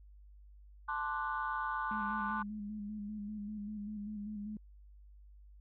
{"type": "chord", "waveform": "sine", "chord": "D dominant seventh", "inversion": "second", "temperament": "equal", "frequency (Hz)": [880, 1046.5, 1174.7, 1480], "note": ["A5", "C6", "D6", "F#6"], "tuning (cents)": [0, 0, 0, 0], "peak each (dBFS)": -39, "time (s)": [0.88, 2.43], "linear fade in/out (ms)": 10}
{"type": "tone with vibrato", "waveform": "sine", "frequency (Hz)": 208.9, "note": "G#3", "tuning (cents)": 10, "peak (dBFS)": -39, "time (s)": [1.91, 4.57], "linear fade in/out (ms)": 2, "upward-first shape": "square", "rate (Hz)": 5.1, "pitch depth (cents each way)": 35}
{"effects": ["tanh soft clip ceiling -25 dBFS", "added 50 Hz sine -54 dBFS peak until 5.6 s"]}